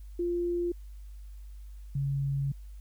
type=tone pair in turn; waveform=sine; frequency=347.9 / 138.62 Hz; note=F4 / C#3; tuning=-7 / 0 cents; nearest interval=octave + major third; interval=1593 cents; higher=first; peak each=-27 dBFS; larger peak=neither; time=0.19-0.72 / 1.95-2.52 s; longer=second; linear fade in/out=5 ms; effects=added 50 Hz sine -42 dBFS peak until 2.8 s + white hiss -67 dBFS RMS until 2.8 s